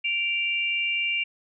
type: tone pair together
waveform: sine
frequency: 2344 / 2788 Hz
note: D7 / F7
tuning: -4 / -4 cents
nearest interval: minor third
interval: 300 cents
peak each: -26 dBFS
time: 0.04-1.24 s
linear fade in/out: 10 ms
effects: none